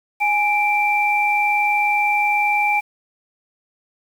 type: tone pair together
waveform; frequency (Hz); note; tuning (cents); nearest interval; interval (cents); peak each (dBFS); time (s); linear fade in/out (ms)
sine; 830.5 / 2349; G#5 / D7; 0 / 0; octave + tritone; 1800; -18; 0.2-2.81; 20
effects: 7-bit